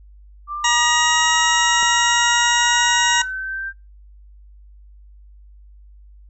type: linear sweep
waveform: sine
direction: up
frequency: 1174.7 to 1579 Hz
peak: -24 dBFS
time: 0.47-3.73 s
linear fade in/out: 50 ms
type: harmonic tone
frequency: 951 Hz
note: A#5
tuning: 34 cents sharp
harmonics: 1 / 2 / 3 / 4 / 6 / 7 / 8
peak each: -18 / -21 / -23 / -24 / -26 / -26 / -27 dBFS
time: 0.64-3.22 s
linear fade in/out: 5 ms
type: clicks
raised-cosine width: 1 ms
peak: -23 dBFS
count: 2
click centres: 1.826 / 1.831 s
effects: noise-tail reverb RT60 0.2 s tail -17 dB re dry + added 50 Hz sine -42 dBFS peak until 6.29 s